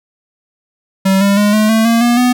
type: tone with pitch steps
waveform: square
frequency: 192.2 / 199.32 / 206.7 / 214.4 / 222.3 / 230.6 / 239.1 / 248 Hz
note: G3 / G3 / G#3 / A3 / A3 / A#3 / A#3 / B3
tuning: -34 / +29 / -8 / -45 / +18 / -19 / +44 / +7 cents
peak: -9 dBFS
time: 1.05-2.33 s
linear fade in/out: 10 ms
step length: 160 ms
effects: none